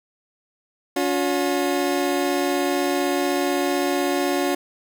25% pulse tone pair together, 284.1 / 360 Hz, C#4 / F#4, +43 / -47 cents, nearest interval major third, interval 410 cents, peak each -19 dBFS, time 0.96-4.55 s, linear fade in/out 5 ms, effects none

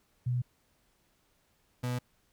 sine / 35% pulse tone pair in turn, 123.47 / 123.98 Hz, B2 / B2, 0 / +7 cents, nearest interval unison, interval 7 cents, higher second, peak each -27 / -29 dBFS, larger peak first, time 0.26-0.42 / 1.83-1.99 s, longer neither, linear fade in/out 10 ms, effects pink hiss -71 dBFS RMS until 2.32 s

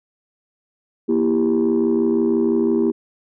sine chord, E diminished, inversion second, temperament just, 237.3 / 329.6 / 395.6 Hz, Bb3 / E4 / G4, +31 / 0 / +16 cents, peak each -18 dBFS, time 1.08-2.92 s, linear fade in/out 20 ms, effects tanh soft clip ceiling -10 dBFS

